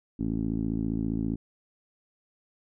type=tone with low-pass filter; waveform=10% pulse; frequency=55 Hz; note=A1; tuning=in tune; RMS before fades=-29 dBFS; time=0.19-1.36 s; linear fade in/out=10 ms; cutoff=270 Hz; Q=3; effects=none